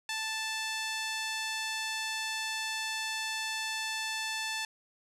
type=tone with band-pass filter; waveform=5% pulse; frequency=880 Hz; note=A5; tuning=in tune; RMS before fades=-35 dBFS; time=0.09-4.65 s; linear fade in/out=2 ms; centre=1900 Hz; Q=0.59; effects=none